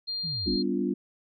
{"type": "tone", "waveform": "sine", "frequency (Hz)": 4200, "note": "C8", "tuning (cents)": 6, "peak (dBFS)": -29, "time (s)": [0.07, 0.63], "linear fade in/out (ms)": 20}
{"type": "linear sweep", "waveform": "sine", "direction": "down", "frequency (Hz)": [179.8, 31.61], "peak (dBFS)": -34, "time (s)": [0.23, 0.57], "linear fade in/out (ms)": 20}
{"type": "chord", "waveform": "sine", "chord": "G dominant seventh", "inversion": "none", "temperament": "equal with one note detuned", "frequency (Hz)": [196, 246.9, 288.8, 349.2], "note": ["G3", "B3", "D4", "F4"], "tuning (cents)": [0, 0, -29, 0], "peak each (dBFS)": -30, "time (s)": [0.46, 0.94], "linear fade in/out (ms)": 10}
{"effects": ["MP3 64 kbps"]}